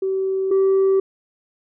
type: tone pair in turn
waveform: sine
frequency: 382.9 / 386 Hz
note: G4 / G4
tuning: -41 / -27 cents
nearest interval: unison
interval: 14 cents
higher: second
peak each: -18 / -11 dBFS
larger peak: second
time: 0.02-0.51 / 0.51-1 s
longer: neither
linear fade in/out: 5 ms
effects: tanh soft clip ceiling -12 dBFS